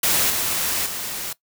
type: noise with level steps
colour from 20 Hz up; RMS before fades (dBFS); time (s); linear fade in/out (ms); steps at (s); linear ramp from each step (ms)
white; -19 / -23 / -29; 0.03-1.33; 5; 0.3 / 0.86; 2
effects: noise-tail reverb RT60 0.1 s tail -19 dB re dry